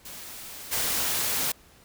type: noise with level steps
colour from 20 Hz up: white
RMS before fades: -41 / -27 dBFS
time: 0.05-1.52 s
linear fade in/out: 5 ms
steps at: 0.71 s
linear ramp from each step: 20 ms
effects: pink hiss -56 dBFS RMS until 1.84 s